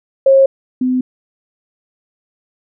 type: tone pair in turn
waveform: sine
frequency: 540 / 254.3 Hz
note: C#5 / C4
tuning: -45 / -49 cents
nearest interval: octave + minor second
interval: 1304 cents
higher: first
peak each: -5 / -12 dBFS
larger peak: first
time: 0.26-0.46 / 0.81-1.01 s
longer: neither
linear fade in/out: 5 ms
effects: none